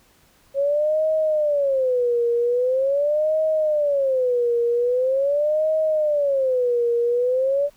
sine tone with vibrato, 545 Hz, C#5, 29 cents flat, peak -17 dBFS, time 0.54-7.7 s, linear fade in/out 50 ms, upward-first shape sine, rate 0.43 Hz, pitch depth 250 cents each way, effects pink hiss -57 dBFS RMS until 7.76 s

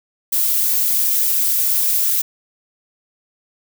violet noise with flanger, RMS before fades -17 dBFS, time 0.32-2.22 s, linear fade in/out 10 ms, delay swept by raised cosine 0.69 to 6.19 ms, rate 3.3 Hz, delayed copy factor -0.5, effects none

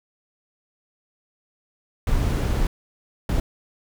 brown noise bursts at uneven times, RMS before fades -21 dBFS, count 2, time 2.07-2.67 / 3.29-3.4 s, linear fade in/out 2 ms, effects none

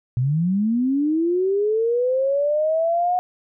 sine linear sweep, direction up, 118.1 to 731 Hz, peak -17 dBFS, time 0.17-3.19 s, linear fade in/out 0 ms, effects none

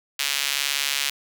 sawtooth tone with high-pass filter, 140.8 Hz, C#3, 27 cents sharp, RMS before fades -25 dBFS, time 0.19-1.1 s, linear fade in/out 5 ms, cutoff 2800 Hz, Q 1.2, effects none

